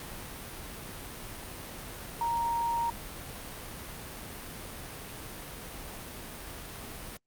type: tone in noise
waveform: sine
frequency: 933 Hz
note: A#5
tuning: 1 cent sharp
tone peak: -27 dBFS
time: 2.21-2.9 s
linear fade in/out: 2 ms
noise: pink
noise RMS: -42 dBFS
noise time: 0-7.17 s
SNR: +12 dB
effects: Opus 48 kbps